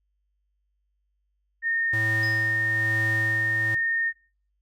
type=tone; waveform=sine; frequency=1833 Hz; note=A#6; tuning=30 cents flat; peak=-22 dBFS; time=1.62-4.13 s; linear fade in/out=50 ms
type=tone with tremolo; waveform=square; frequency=110 Hz; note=A2; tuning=in tune; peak=-28 dBFS; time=1.93-3.75 s; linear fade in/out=5 ms; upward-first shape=sine; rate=1.1 Hz; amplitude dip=45%
type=tone with exponential decay; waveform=triangle; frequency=5050 Hz; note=D#8; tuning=25 cents sharp; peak=-32 dBFS; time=2.23-2.69 s; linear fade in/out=1 ms; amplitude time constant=98 ms
effects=noise-tail reverb RT60 0.4 s tail -21 dB re dry + added 50 Hz sine -70 dBFS peak until 4.61 s